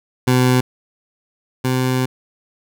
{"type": "tone pair in turn", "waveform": "20% pulse", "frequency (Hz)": [126.7, 128.47], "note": ["B2", "C3"], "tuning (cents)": [45, -31], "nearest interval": "unison", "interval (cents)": 24, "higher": "second", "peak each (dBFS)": [-7, -11], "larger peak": "first", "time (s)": [[0.27, 0.61], [1.64, 2.06]], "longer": "second", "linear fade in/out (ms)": 10, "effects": []}